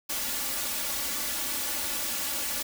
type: noise with comb filter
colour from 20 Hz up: white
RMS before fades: -31 dBFS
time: 0.09-2.63 s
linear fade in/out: 10 ms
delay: 3.5 ms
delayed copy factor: +0.9
effects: none